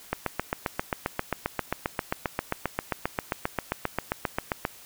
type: click train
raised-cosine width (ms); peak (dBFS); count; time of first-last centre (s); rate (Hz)
0.5; -10; 35; 0.13-4.651; 7.52
effects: white hiss -49 dBFS RMS until 4.85 s